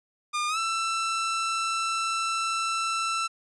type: tone with pitch glide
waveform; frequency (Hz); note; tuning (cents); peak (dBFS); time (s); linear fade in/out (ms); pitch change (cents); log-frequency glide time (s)
sawtooth; 1209 to 1333.7; D6 to E6; +50 to +20; -22; 0.33-3.28; 20; +170; 0.48-0.58
effects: resampled to 22050 Hz

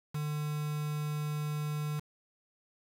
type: tone with quantisation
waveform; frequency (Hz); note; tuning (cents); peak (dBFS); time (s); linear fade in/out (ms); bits
triangle; 150; D3; +37; -30; 0.14-2; 10; 7
effects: none

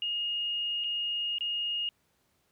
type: tone with dropouts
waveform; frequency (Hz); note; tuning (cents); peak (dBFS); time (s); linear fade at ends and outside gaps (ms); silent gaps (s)
sine; 2854; F7; +37; -29; 0.02-1.89; 1; 0.839-0.843 / 1.384-1.408
effects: pink hiss -72 dBFS RMS until 2.51 s + high-pass 60 Hz 12 dB/octave

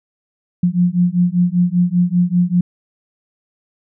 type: beating tone pair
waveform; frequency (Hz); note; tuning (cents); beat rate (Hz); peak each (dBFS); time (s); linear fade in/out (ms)
sine; 174.61 / 179.71; F3 / F3; 0 / +50; 5.1; -15; 0.63-2.61; 5
effects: none

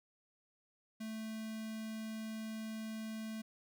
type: tone with notch filter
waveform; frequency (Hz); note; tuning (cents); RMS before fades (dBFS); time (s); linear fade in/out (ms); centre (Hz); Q
square; 220; A3; 0; -43; 1-3.42; 10; 870; 1.1
effects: none

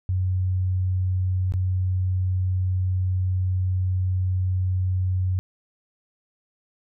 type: tone with dropouts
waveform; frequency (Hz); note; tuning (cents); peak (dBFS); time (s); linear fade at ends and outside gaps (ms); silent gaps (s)
sine; 92.5; F#2; 0; -20; 0.09-5.39; 0; 1.522-1.538
effects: none

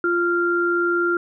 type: tone pair together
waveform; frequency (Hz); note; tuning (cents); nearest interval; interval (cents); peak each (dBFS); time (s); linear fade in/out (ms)
sine; 347 / 1388; F4 / F6; -11 / -11; 2 octaves; 2400; -20; 0.04-1.17; 2
effects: none

